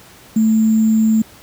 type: tone with sample-and-hold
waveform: sine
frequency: 220.1 Hz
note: A3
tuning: 1 cent sharp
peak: -10 dBFS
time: 0.36-1.22 s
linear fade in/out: 5 ms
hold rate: 7350 Hz
effects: pink hiss -43 dBFS RMS until 1.42 s + high-pass 60 Hz 12 dB/octave